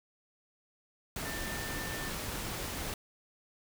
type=tone in noise; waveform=sine; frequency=1790 Hz; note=A6; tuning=29 cents sharp; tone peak=-42 dBFS; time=1.25-2.09 s; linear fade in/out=2 ms; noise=pink; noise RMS=-38 dBFS; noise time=1.16-2.94 s; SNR=-7 dB; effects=none